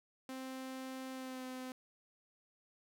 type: tone with pitch glide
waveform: sawtooth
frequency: 261.6 to 256.7 Hz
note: C4 to C4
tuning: 0 to -33 cents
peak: -39 dBFS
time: 0.29-1.72 s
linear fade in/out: 2 ms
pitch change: -33 cents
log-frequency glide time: 1.12-1.44 s
effects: none